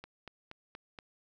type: click train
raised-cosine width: 0.3 ms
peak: -29 dBFS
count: 5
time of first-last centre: 0.04-0.988 s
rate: 4.22 Hz
effects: none